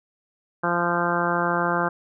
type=harmonic tone; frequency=173.2 Hz; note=F3; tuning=14 cents flat; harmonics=1 / 2 / 3 / 4 / 5 / 6 / 7 / 8 / 9; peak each=-29 / -29 / -29 / -29 / -29 / -29 / -29 / -29 / -29 dBFS; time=0.63-1.89 s; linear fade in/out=10 ms; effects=none